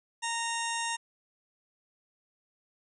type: harmonic tone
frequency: 926 Hz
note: A#5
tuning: 12 cents flat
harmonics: 1 / 2 / 3 / 4 / 6 / 7 / 8 / 9 / 10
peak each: -34 / -37 / -39 / -40 / -42 / -42 / -43 / -44 / -44 dBFS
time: 0.22-0.97 s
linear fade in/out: 20 ms
effects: none